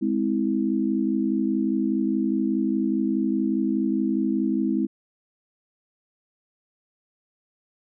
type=chord; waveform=sine; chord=Ab augmented; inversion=none; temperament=just; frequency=207.7 / 259.6 / 324.5 Hz; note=Ab3 / C4 / E4; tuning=0 / -13 / -27 cents; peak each=-25 dBFS; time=0.01-4.87 s; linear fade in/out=20 ms; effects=none